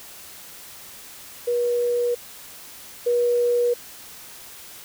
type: tone pair in turn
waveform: sine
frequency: 482.2 / 482.2 Hz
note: B4 / B4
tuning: -41 / -41 cents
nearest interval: unison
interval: 0 cents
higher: neither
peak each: -19 / -17 dBFS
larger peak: second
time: 1.47-2.15 / 3.06-3.74 s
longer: neither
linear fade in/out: 10 ms
effects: white hiss -42 dBFS RMS until 4.84 s